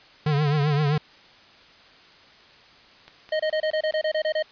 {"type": "tone with vibrato", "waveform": "square", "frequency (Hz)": 147.4, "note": "D3", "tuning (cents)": 7, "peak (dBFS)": -20, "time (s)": [0.26, 0.98], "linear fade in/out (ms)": 5, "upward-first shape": "triangle", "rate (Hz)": 7.7, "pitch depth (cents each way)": 96}
{"type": "click train", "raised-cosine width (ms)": 0.2, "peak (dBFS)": -26, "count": 5, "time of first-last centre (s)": [3.08, 3.924], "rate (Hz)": 4.74}
{"type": "tone bursts", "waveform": "square", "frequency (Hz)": 622.3, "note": "D#5", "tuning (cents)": 0, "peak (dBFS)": -22, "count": 11, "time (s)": [3.32, 4.426], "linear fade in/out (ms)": 5, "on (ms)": 76, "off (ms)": 27}
{"effects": ["white hiss -51 dBFS RMS until 4.51 s", "resampled to 11025 Hz"]}